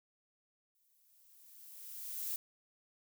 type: noise with exponential growth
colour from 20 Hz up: violet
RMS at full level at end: -37 dBFS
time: 0.75-2.36 s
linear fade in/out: 2 ms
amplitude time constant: 350 ms
effects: none